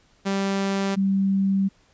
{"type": "tone pair in turn", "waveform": ["sawtooth", "sine"], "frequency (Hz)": [196, 194.53], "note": ["G3", "G3"], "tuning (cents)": [0, -13], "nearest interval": "unison", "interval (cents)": 13, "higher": "first", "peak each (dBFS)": -18, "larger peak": "neither", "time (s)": [[0.25, 0.96], [0.96, 1.69]], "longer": "second", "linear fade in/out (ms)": 20, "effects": ["pink hiss -60 dBFS RMS until 1.93 s", "resampled to 16000 Hz"]}